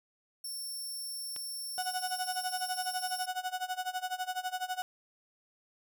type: tone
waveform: 15% pulse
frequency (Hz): 5420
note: E8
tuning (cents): +47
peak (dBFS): -32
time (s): 0.44-3.26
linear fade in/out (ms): 5
type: click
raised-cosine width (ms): 0.2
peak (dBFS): -27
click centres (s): 1.363
type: tone with tremolo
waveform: 35% pulse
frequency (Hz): 738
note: F#5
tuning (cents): -5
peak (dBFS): -29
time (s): 1.78-4.82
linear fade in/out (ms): 0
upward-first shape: sine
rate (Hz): 12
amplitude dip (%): 90
effects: none